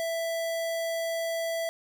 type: tone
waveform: square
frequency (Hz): 662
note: E5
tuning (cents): +7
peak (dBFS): -29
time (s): 0-1.69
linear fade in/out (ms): 0
effects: none